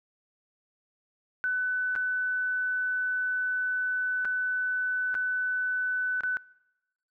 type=tone with dropouts; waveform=sine; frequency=1500 Hz; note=F#6; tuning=23 cents sharp; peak=-25 dBFS; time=1.44-6.37 s; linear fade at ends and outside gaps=0 ms; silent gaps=1.953-1.961 / 4.248-4.253 / 5.143-5.151 / 6.207-6.235 s; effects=noise-tail reverb RT60 1.0 s tail -25 dB re dry